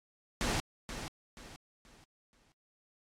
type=noise with echo; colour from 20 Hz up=pink; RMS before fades=-32 dBFS; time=0.41-0.6 s; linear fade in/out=0 ms; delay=480 ms; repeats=4; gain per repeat=-9 dB; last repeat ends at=2.52 s; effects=low-pass 8000 Hz 12 dB/octave + AAC 64 kbps